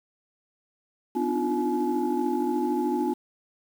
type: tone cluster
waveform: sine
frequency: 251.1 / 295.1 / 308.5 / 351.6 / 852 Hz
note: B3 / D4 / D#4 / F4 / G#5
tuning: +29 / +8 / -15 / +12 / +44 cents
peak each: -28 / -30 / -32 / -27 / -30 dBFS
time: 1.15-3.14 s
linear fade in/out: 10 ms
effects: tanh soft clip ceiling -15 dBFS + 8-bit